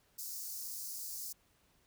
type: high-pass noise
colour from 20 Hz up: white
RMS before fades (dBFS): -43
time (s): 0.18-1.33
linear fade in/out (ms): 10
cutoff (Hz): 4700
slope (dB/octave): 48
effects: pink hiss -71 dBFS RMS until 1.86 s